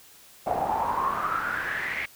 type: noise with band-pass filter sweep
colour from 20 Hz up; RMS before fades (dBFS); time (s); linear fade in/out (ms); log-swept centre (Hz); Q
brown; -28; 0.46-2.06; 10; 700 to 2200; 8.5
effects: white hiss -52 dBFS RMS until 2.15 s